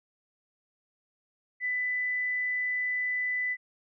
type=tone; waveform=sine; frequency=1995 Hz; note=B6; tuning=17 cents sharp; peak=-27 dBFS; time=1.6-3.57 s; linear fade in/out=50 ms; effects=none